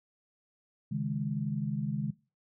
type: chord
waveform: sine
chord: C# suspended second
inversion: none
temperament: equal with one note detuned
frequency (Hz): 136.21 / 155.56 / 207.7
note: C#3 / D#3 / G#3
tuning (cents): -30 / 0 / 0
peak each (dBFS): -34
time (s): 0.91-2.11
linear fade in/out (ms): 10
effects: noise-tail reverb RT60 0.3 s tail -19 dB re dry